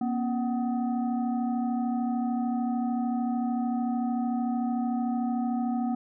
sine tone with frequency modulation, 237.8 Hz, A#3, 35 cents sharp, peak -25 dBFS, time 0.01-5.95 s, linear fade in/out 5 ms, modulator 509 Hz, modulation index 0.79, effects none

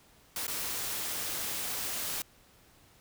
white noise with dropouts, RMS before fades -35 dBFS, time 0.36-2.22 s, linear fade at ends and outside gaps 2 ms, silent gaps 0.468-0.479 s, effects pink hiss -61 dBFS RMS until 3 s

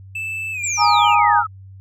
triangle tone with pitch glide, 2637 to 2377 Hz, E7 to D7, 0 to +20 cents, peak -22 dBFS, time 0.15-1.15 s, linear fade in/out 5 ms, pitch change -180 cents, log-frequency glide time 0.52-0.62 s
sine exponential sweep, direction down, 7950 to 1244.5 Hz, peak -21 dBFS, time 0.63-1.47 s, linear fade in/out 10 ms
sine chord, Ab suspended second, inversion none, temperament just, 830.6 / 934.4 / 1245.9 Hz, Ab5 / Bb5 / Eb6, 0 / +4 / +2 cents, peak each -16 dBFS, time 0.77-1.44 s, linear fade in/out 50 ms
effects added 96 Hz sine -37 dBFS peak until 1.8 s

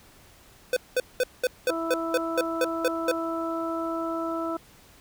square tone bursts, 504 Hz, B4, 35 cents sharp, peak -21 dBFS, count 11, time 0.73-3.115 s, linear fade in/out 2 ms, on 35 ms, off 200 ms
harmonic tone, 329.6 Hz, E4, in tune, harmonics 1 / 2 / 3 / 4, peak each -30 / -32 / -39 / -33 dBFS, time 1.69-4.57 s, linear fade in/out 5 ms
effects pink hiss -54 dBFS RMS until 5 s

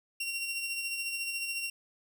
sawtooth tone with tremolo, 2747 Hz, F7, 29 cents flat, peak -28 dBFS, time 0.2-1.7 s, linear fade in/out 5 ms, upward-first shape sine, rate 14 Hz, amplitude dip 40%, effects none

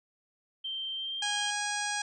sine tone with pitch glide, 3136 to 3193 Hz, G7 to G7, 0 to +31 cents, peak -33 dBFS, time 0.64-1.51 s, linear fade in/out 10 ms, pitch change +31 cents, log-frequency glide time 0.94-1.28 s
harmonic tone, 825 Hz, G#5, 12 cents flat, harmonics 1 / 2 / 3 / 4 / 5 / 6 / 7 / 8 / 9 / 10, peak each -36 / -35 / -41 / -41 / -44 / -42 / -39 / -44 / -47 / -41 dBFS, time 1.22-2.02 s, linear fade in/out 5 ms
effects none

